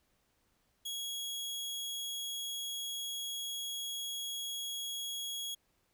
sawtooth tone, 3322 Hz, G#7, in tune, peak -34 dBFS, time 0.85-5.55 s, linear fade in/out 10 ms, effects pink hiss -75 dBFS RMS until 5.93 s

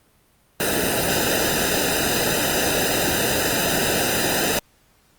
pink noise with comb filter, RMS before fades -21 dBFS, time 0.6-4.59 s, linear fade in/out 2 ms, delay 0.9 ms, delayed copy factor -1, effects pink hiss -59 dBFS RMS until 5.18 s + Opus 32 kbps

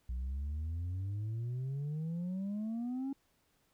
sine exponential sweep, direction up, 59.8 to 277.4 Hz, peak -32 dBFS, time 0.09-3.13 s, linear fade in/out 5 ms, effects tanh soft clip ceiling -34 dBFS + pink hiss -74 dBFS RMS until 3.73 s

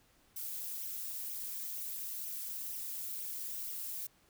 violet noise with flanger, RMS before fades -41 dBFS, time 0.36-4.07 s, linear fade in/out 5 ms, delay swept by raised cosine 0.33 to 5.73 ms, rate 2.1 Hz, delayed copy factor +0.85, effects pink hiss -68 dBFS RMS until 4.29 s

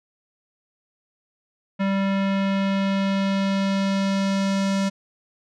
square tone with low-pass filter sweep, 195.4 Hz, G3, 5 cents flat, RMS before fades -22 dBFS, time 1.79-4.9 s, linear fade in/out 20 ms, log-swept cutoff 2400 to 6600 Hz, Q 1.2, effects none

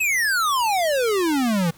square exponential sweep, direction down, 2637 to 160 Hz, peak -19 dBFS, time 0-1.71 s, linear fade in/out 10 ms, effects pink hiss -50 dBFS RMS until 1.77 s

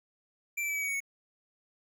square tone with pitch steps, 2349 / 2326 / 2303 / 2281 / 2259 / 2236 / 2215 Hz, D7 / D7 / D7 / C#7 / C#7 / C#7 / C#7, 0 / -17 / -34 / +49 / +32 / +14 / -2 cents, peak -31 dBFS, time 0.57-1.004 s, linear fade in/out 10 ms, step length 62 ms, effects none

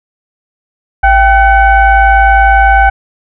sine tone with frequency modulation, 784 Hz, G5, in tune, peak -3 dBFS, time 1.03-2.9 s, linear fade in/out 10 ms, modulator 729 Hz, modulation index 1.1, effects none

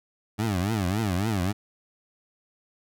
20% pulse tone with vibrato, 100 Hz, G2, 35 cents sharp, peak -19 dBFS, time 0.38-1.53 s, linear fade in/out 20 ms, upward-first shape triangle, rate 3.6 Hz, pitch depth 270 cents each way, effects none

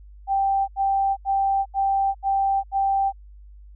sine tone bursts, 784 Hz, G5, in tune, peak -18 dBFS, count 6, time 0.27-3.125 s, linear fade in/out 50 ms, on 410 ms, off 79 ms, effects added 50 Hz sine -42 dBFS peak until 3.75 s

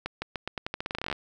accelerating click train, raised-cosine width 0.3 ms, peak -15 dBFS, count 19, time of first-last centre 0.06-1.127 s, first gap 160 ms, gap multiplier 0.86, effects none

